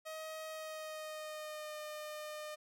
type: tone with pitch glide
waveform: sawtooth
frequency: 631 to 607 Hz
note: D#5 to D#5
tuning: +24 to -43 cents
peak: -39 dBFS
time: 0.05-2.56 s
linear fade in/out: 20 ms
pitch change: -67 cents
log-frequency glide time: 0.49-1.79 s
effects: none